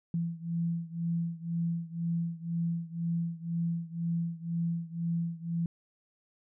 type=beating tone pair; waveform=sine; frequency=167.6 / 169.6 Hz; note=E3 / E3; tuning=+29 / +50 cents; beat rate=2 Hz; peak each=-32 / -34 dBFS; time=0.14-5.66 s; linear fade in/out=2 ms; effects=none